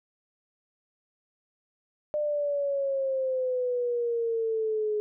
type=exponential sweep; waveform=sine; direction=down; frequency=602 to 420 Hz; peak=-25 dBFS; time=2.14-5 s; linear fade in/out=0 ms; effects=none